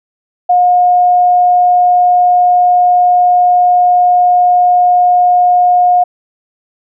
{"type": "tone", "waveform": "sine", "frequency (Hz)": 717, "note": "F5", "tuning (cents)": 45, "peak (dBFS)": -5, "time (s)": [0.49, 6.04], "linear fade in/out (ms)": 10, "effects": []}